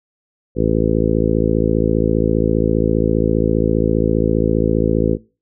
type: harmonic tone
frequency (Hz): 55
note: A1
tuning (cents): 0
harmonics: 1 / 2 / 3 / 4 / 5 / 6 / 7 / 8 / 9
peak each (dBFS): -22 / -22 / -22 / -22 / -22 / -22 / -22 / -22 / -22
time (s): 0.55-5.18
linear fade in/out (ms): 50
effects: noise-tail reverb RT60 0.3 s tail -21 dB re dry